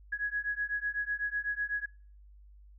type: beating tone pair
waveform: sine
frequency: 1666 / 1674 Hz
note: G#6 / G#6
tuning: +5 / +13 cents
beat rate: 8 Hz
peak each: -34 / -34 dBFS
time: 0.12-1.86 s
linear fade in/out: 10 ms
effects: noise-tail reverb RT60 0.5 s tail -26 dB re dry + added 50 Hz sine -52 dBFS peak until 2.78 s